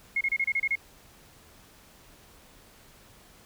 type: tone bursts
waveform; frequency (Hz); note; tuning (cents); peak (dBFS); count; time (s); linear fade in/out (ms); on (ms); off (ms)
sine; 2159; C#7; -46; -23; 8; 0.16-0.755; 5; 49; 29
effects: pink hiss -55 dBFS RMS until 3.45 s